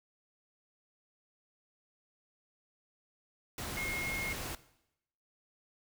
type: tone in noise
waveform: sine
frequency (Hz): 2151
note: C7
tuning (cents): +47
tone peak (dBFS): -36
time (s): 3.77-4.33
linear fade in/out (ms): 2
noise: pink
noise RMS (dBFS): -40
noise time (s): 3.58-4.55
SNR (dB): +1
effects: noise-tail reverb RT60 0.8 s tail -17 dB re dry